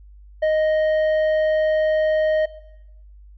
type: tone with tanh clipping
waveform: sine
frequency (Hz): 622.3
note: D#5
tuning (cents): 0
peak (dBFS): -17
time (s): 0.42-2.46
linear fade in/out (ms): 10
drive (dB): 7
effects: noise-tail reverb RT60 0.9 s tail -18 dB re dry + added 50 Hz sine -42 dBFS peak until 3.37 s